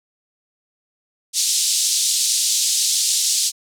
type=band-pass noise; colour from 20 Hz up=white; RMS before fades=-19 dBFS; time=1.33-3.52 s; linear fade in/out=50 ms; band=3800 to 8700 Hz; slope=24 dB/octave; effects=none